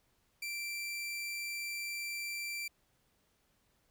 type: tone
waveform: sawtooth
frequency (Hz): 2349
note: D7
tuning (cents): 0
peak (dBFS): -34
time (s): 0.42-2.68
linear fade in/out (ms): 5
effects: pink hiss -74 dBFS RMS until 3.9 s